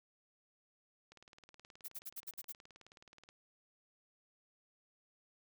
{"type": "click train", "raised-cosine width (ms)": 0.2, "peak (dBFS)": -40, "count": 42, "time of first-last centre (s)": [1.12, 3.289], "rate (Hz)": 18.9}
{"type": "noise bursts", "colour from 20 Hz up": "violet", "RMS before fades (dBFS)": -45, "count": 7, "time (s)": [1.84, 2.525], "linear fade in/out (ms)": 10, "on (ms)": 43, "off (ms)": 64}
{"effects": []}